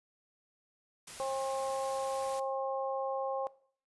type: noise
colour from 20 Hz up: white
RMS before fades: -46 dBFS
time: 1.07-2.4 s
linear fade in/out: 5 ms
type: harmonic tone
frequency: 268.1 Hz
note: C4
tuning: 42 cents sharp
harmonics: 2 / 3 / 4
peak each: -34 / -38 / -40 dBFS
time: 1.2-3.47 s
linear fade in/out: 0 ms
effects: noise-tail reverb RT60 0.5 s tail -19 dB re dry + resampled to 24000 Hz

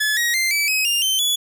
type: tone with pitch steps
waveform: sawtooth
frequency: 1716 / 1893.1 / 2088 / 2304 / 2542 / 2804 / 3093 / 3412 Hz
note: A6 / A#6 / C7 / D7 / D#7 / F7 / G7 / G#7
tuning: -44 / +26 / -4 / -34 / +36 / +6 / -24 / +46 cents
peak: -14 dBFS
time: 0-1.36 s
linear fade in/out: 10 ms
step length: 170 ms
effects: none

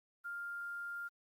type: tone with quantisation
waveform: sine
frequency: 1400 Hz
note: F6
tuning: 4 cents sharp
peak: -40 dBFS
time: 0.24-1.09 s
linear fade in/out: 20 ms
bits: 11
effects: Opus 32 kbps

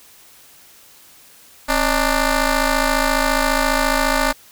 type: ring-modulated tone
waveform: 10% pulse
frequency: 293.7 Hz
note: D4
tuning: in tune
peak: -4 dBFS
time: 1.68-4.33 s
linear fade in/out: 20 ms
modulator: 321 Hz
effects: white hiss -47 dBFS RMS until 4.51 s

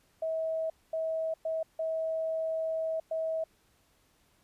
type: tone bursts at uneven times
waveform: sine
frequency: 644 Hz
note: E5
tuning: 41 cents flat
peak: -29 dBFS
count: 5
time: 0.22-0.7 / 0.93-1.34 / 1.45-1.63 / 1.79-3 / 3.11-3.44 s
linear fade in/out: 5 ms
effects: pink hiss -68 dBFS RMS until 4.43 s + resampled to 32000 Hz

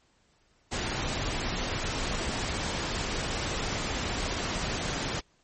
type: noise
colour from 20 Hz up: pink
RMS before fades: -31 dBFS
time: 0.71-5.21 s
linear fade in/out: 20 ms
effects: pink hiss -67 dBFS RMS until 5.43 s + MP3 32 kbps

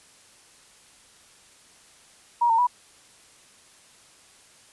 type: tone with pitch steps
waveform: sine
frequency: 951 / 907 / 979 Hz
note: A#5 / A#5 / B5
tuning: +34 / -48 / -15 cents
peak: -17 dBFS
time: 2.41-2.671 s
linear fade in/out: 10 ms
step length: 87 ms
effects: white hiss -54 dBFS RMS until 4.72 s + resampled to 24000 Hz

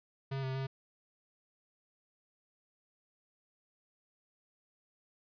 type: tone with pitch steps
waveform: square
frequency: 135.5 / 132 / 134.2 Hz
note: C#3 / C3 / C3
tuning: -39 / +16 / +44 cents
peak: -35 dBFS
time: 0.31-0.67 s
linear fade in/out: 10 ms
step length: 120 ms
effects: resampled to 11025 Hz

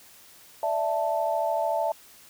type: chord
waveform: sine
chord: D suspended second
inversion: none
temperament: just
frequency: 587.3 / 660.7 / 881 Hz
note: D5 / E5 / A5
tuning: 0 / +4 / +2 cents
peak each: -30 / -26 / -28 dBFS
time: 0.63-1.92 s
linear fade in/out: 2 ms
effects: white hiss -52 dBFS RMS until 2.29 s

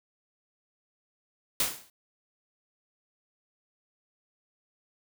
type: noise with exponential decay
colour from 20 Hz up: white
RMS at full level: -23 dBFS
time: 1.6-1.9 s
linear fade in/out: 2 ms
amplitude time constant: 64 ms
effects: none

